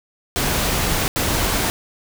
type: noise bursts at uneven times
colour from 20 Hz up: pink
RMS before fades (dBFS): -20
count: 2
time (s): 0.36-1.08 / 1.16-1.7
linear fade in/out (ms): 0
effects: none